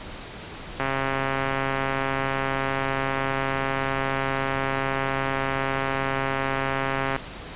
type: click train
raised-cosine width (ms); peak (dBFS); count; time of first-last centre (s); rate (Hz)
0.5; -10; 860; 0.8-7.163; 135
effects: pink hiss -38 dBFS RMS until 7.55 s + resampled to 8000 Hz